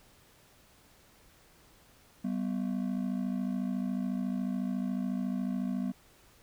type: ring-modulated tone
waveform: triangle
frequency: 220 Hz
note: A3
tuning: in tune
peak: -25 dBFS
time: 2.24-5.92 s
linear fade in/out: 10 ms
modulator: 27 Hz
effects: pink hiss -61 dBFS RMS until 6.42 s